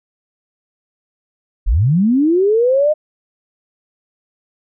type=linear sweep; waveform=sine; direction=up; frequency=32.7 to 622.3 Hz; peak=-10 dBFS; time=1.66-2.94 s; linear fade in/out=20 ms; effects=none